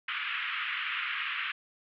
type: band-pass noise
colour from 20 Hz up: white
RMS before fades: -34 dBFS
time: 0.08-1.52 s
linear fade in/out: 5 ms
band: 1200 to 3000 Hz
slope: 48 dB/octave
effects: none